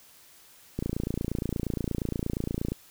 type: click train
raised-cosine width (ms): 3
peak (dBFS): -16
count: 56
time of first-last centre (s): 0.79-2.72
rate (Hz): 28.5
effects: white hiss -55 dBFS RMS until 2.9 s